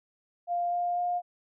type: tone with pitch steps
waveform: sine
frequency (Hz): 699 / 703.9 / 708.8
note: F5 / F5 / F5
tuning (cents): +1 / +13 / +25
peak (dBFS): -26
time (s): 0.47-1.22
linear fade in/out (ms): 50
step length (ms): 250
effects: none